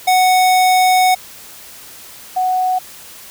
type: tone pair in turn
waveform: square / sine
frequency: 740 / 740 Hz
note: F#5 / F#5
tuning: 0 / 0 cents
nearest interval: unison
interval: 0 cents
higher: neither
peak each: -10 / -13 dBFS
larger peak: first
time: 0.07-1.15 / 2.36-2.79 s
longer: first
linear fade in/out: 10 ms
effects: white hiss -37 dBFS RMS until 3.3 s